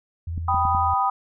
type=tone with vibrato; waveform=sine; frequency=83.7 Hz; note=E2; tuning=27 cents sharp; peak=-26 dBFS; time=0.27-0.94 s; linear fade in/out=5 ms; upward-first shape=sine; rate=18 Hz; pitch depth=46 cents each way
type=clicks; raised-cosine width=5 ms; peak=-20 dBFS; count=4; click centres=0.378 / 0.545 / 0.653 / 0.749 s
type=chord; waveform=sine; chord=G augmented; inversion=none; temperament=equal; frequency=784 / 987.8 / 1244.5 Hz; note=G5 / B5 / D#6; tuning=0 / 0 / 0 cents; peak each=-23 dBFS; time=0.48-1.1 s; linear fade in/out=5 ms
effects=none